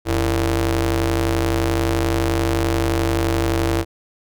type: ring-modulated tone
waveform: sawtooth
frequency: 123.47 Hz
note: B2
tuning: in tune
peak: -10 dBFS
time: 0.05-3.85 s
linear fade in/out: 50 ms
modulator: 211 Hz
effects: none